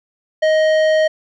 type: tone with tanh clipping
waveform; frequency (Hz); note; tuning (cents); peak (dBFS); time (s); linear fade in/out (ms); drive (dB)
sine; 626; D#5; +10; -13; 0.42-1.08; 10; 13
effects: none